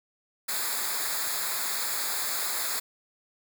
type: noise with comb filter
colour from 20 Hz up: white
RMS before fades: -30 dBFS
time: 0.48-2.8 s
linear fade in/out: 10 ms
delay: 0.34 ms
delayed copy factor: -0.85
effects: none